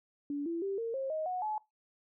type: tone with pitch steps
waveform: sine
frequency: 287.3 / 335.8 / 392.5 / 458.7 / 536.1 / 626.6 / 732.4 / 856 Hz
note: D4 / E4 / G4 / A#4 / C5 / D#5 / F#5 / A5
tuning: -38 / +32 / +2 / -28 / +42 / +12 / -18 / -48 cents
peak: -32 dBFS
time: 0.3-1.58 s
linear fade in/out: 2 ms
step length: 160 ms
effects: noise-tail reverb RT60 0.2 s tail -21 dB re dry